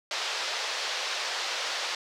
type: band-pass noise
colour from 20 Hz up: white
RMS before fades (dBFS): -32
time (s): 0.11-1.95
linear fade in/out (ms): 2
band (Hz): 490 to 5200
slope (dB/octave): 24
effects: none